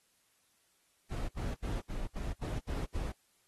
brown noise bursts, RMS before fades -36 dBFS, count 8, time 1.1-3.124 s, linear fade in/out 20 ms, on 190 ms, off 72 ms, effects white hiss -72 dBFS RMS until 3.47 s + AAC 32 kbps

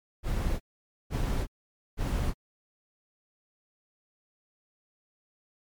brown noise bursts, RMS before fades -28 dBFS, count 3, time 0.23-2.34 s, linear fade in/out 50 ms, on 370 ms, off 500 ms, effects MP3 96 kbps

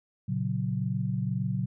sine chord, F# major, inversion first, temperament equal, 116.54 / 138.59 / 185 Hz, A#2 / C#3 / F#3, 0 / 0 / 0 cents, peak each -31 dBFS, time 0.28-1.66 s, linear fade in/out 10 ms, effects none

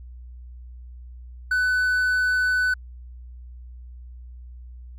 triangle tone, 1499 Hz, F#6, 22 cents sharp, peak -17 dBFS, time 1.51-2.74 s, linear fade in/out 5 ms, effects added 61 Hz sine -38 dBFS peak until 4.98 s

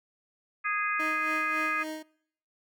harmonic tone, 413.8 Hz, G#4, 6 cents flat, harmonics 3 / 4 / 5 / 6, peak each -31 / -32 / -33 / -34 dBFS, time 0.64-1.84 s, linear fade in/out 20 ms
25% pulse tone with tremolo, 312.3 Hz, D#4, 7 cents sharp, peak -30 dBFS, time 0.99-2.03 s, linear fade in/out 10 ms, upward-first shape sine, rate 3.6 Hz, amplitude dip 60%
effects noise-tail reverb RT60 0.7 s tail -25 dB re dry

